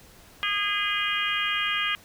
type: harmonic tone with a mistuned harmonic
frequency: 410 Hz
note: G#4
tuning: 22 cents flat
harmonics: 3 / 4 / 5 / 6 / 7 / 8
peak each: -31 / -31 / -31 / -31 / -31 / -31 dBFS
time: 0.43-1.95 s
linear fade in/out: 0 ms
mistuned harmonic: 8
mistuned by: -40 cents
effects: pink hiss -52 dBFS RMS until 2.04 s